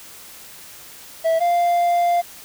triangle tone pair in turn, 654 / 696.4 Hz, E5 / F5, -14 / -5 cents, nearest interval minor second, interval 109 cents, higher second, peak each -13 / -13 dBFS, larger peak neither, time 1.24-1.4 / 1.4-2.22 s, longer second, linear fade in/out 20 ms, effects white hiss -41 dBFS RMS until 2.44 s

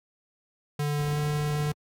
square tone with pitch glide, 146.83 to 148.54 Hz, D3 to D3, 0 to +20 cents, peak -26 dBFS, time 0.79-1.72 s, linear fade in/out 5 ms, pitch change +20 cents, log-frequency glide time 1.08-1.19 s
brown noise, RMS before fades -35 dBFS, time 0.96-1.74 s, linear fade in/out 50 ms
effects high-pass 80 Hz 12 dB/octave

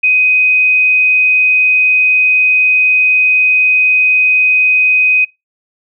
sine tone, 2508 Hz, D#7, 13 cents sharp, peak -7 dBFS, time 0.03-5.25 s, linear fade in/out 10 ms, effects noise-tail reverb RT60 0.2 s tail -22 dB re dry

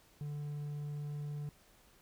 triangle tone, 146.83 Hz, D3, in tune, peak -36 dBFS, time 0.21-1.49 s, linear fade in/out 0 ms, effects pink hiss -65 dBFS RMS until 2.01 s

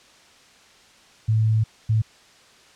sine tone bursts at uneven times, 110 Hz, A2, in tune, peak -16 dBFS, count 2, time 1.28-1.64 / 1.89-2.02 s, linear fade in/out 10 ms, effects white hiss -52 dBFS RMS until 2.75 s + low-pass 6000 Hz 12 dB/octave

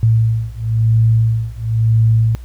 sine beating tone pair, 112.1 / 113.09 Hz, A2 / A2, +33 / +48 cents, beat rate 0.99 Hz, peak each -14 dBFS, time 0.03-2.35 s, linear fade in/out 0 ms, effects added 60 Hz sine -29 dBFS peak until 2.44 s + pink hiss -50 dBFS RMS until 2.44 s

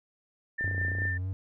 sine tone with tremolo, 1789 Hz, A6, 28 cents sharp, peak -28 dBFS, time 0.58-1.18 s, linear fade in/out 10 ms, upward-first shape sine, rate 4.7 Hz, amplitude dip 45%
click train, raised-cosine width 2 ms, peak -28 dBFS, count 14, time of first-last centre 0.61-1.054 s, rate 29.3 Hz
triangle tone with vibrato, 92.5 Hz, F#2, in tune, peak -28 dBFS, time 0.64-1.33 s, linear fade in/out 0 ms, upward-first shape triangle, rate 3.4 Hz, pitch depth 59 cents each way
effects none

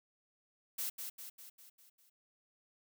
blue noise with echo, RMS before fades -38 dBFS, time 0.78-0.9 s, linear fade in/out 10 ms, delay 200 ms, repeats 6, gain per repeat -5 dB, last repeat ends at 2.1 s, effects none

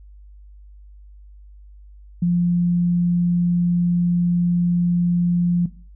sine tone, 174.61 Hz, F3, in tune, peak -15 dBFS, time 2.22-5.66 s, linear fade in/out 5 ms, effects noise-tail reverb RT60 0.4 s tail -17 dB re dry + added 50 Hz sine -41 dBFS peak until 5.95 s

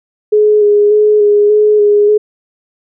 sine tone with vibrato, 418.3 Hz, G#4, 12 cents sharp, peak -5 dBFS, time 0.32-2.18 s, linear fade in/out 10 ms, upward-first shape square, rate 1.7 Hz, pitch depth 19 cents each way, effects none

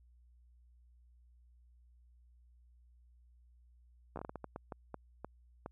slowing click train, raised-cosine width 1 ms, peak -28 dBFS, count 13, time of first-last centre 4.16-5.661 s, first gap 13 ms, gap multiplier 1.37, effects added 60 Hz sine -61 dBFS peak until 5.71 s

